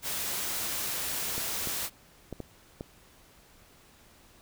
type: noise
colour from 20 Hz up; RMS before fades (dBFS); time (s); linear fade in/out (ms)
white; -33; 0.02-1.9; 50
type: clicks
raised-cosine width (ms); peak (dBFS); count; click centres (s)
2; -23; 5; 1.38 / 1.673 / 2.327 / 2.403 / 2.809
effects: pink hiss -58 dBFS RMS until 4.41 s